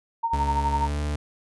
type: tone with tremolo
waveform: sine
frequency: 920 Hz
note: A#5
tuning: 23 cents flat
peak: -20 dBFS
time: 0.23-0.88 s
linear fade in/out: 10 ms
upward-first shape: sine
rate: 12 Hz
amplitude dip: 70%
type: tone with pitch glide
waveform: 40% pulse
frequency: 71.1 to 73.99 Hz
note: C#2 to D2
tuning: +45 to +13 cents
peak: -24 dBFS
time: 0.33-1.16 s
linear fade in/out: 5 ms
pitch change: +68 cents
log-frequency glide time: 0.74-1 s
effects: resampled to 24000 Hz